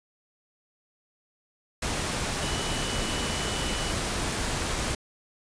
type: tone in noise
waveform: sine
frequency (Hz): 2960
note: F#7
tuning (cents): 0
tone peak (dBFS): -37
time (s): 2.42-3.92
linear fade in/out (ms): 5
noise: pink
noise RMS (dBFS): -29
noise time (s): 1.82-4.95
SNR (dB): -11
effects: resampled to 22050 Hz